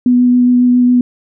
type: tone with vibrato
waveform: sine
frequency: 246.9 Hz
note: B3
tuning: in tune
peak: -6 dBFS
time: 0.06-1.01 s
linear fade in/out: 2 ms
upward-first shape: sine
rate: 7.3 Hz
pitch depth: 10 cents each way
effects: none